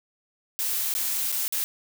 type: noise with dropouts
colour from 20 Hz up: blue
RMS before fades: -27 dBFS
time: 0.59-1.64 s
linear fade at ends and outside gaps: 0 ms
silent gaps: 0.939-0.95 / 1.318-1.325 / 1.48-1.524 s
effects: none